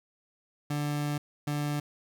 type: tone bursts at uneven times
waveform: 30% pulse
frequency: 146.83 Hz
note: D3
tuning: in tune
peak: -26 dBFS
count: 2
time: 0.7-1.18 / 1.47-1.8 s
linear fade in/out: 5 ms
effects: none